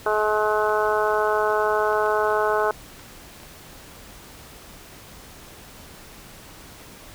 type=harmonic tone; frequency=213 Hz; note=G#3; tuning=44 cents sharp; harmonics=2 / 3 / 4 / 5 / 6 / 7; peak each=-23 / -25 / -26 / -27 / -28 / -28 dBFS; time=0.06-2.71 s; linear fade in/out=2 ms
type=clicks; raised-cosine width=0.3 ms; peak=-29 dBFS; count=10; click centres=0.694 / 1.071 / 1.274 / 1.93 / 2.062 / 2.304 / 2.598 / 2.996 / 3.401 / 3.433 s
effects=pink hiss -44 dBFS RMS until 7.14 s